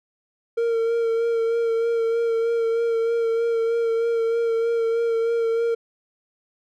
triangle tone with vibrato, 460 Hz, A#4, 23 cents flat, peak -17 dBFS, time 0.57-5.75 s, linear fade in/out 10 ms, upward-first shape sine, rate 3.2 Hz, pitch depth 22 cents each way, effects none

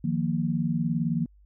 sine chord, Eb suspended second, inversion none, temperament just, 155.56 / 175.01 / 233.3 Hz, Eb3 / F3 / Bb3, 0 / +4 / +2 cents, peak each -28 dBFS, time 0.04-1.26 s, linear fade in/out 5 ms, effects added 50 Hz sine -53 dBFS peak until 1.45 s

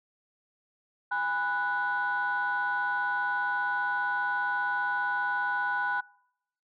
sine tone cluster, 820 / 995 / 1478 Hz, G#5 / B5 / F#6, -22 / +13 / -2 cents, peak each -32 / -32 / -28 dBFS, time 1.11-6.01 s, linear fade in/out 10 ms, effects noise-tail reverb RT60 0.8 s tail -26 dB re dry + tanh soft clip ceiling -20 dBFS

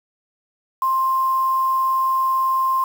sine tone with quantisation, 1053 Hz, C6, 11 cents sharp, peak -16 dBFS, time 0.82-2.84 s, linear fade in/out 2 ms, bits 6, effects none

